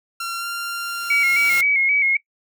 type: tone with pitch glide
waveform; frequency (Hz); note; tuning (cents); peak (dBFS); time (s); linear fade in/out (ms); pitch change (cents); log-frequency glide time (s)
sawtooth; 1369 to 1387.3; F6 to F6; -35 to -12; -21; 0.2-1.61; 5; +23; 0.37-0.46
type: noise with exponential growth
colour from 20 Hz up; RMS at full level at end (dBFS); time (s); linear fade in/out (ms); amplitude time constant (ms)
white; -28; 0.27-1.61; 2; 290
type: tone with vibrato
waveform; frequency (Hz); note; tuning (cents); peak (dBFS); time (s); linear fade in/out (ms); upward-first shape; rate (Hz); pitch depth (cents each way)
sine; 2217; C#7; 0; -15; 1.1-2.17; 5; square; 3.8; 46
effects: noise-tail reverb RT60 0.1 s tail -19 dB re dry